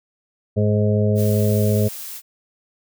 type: harmonic tone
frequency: 105 Hz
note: G#2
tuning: 19 cents sharp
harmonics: 1 / 2 / 4 / 5 / 6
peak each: -17 / -21 / -23 / -26 / -27 dBFS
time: 0.56-1.89 s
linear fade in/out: 20 ms
type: noise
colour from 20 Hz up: blue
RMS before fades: -33 dBFS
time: 1.15-2.22 s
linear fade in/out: 50 ms
effects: none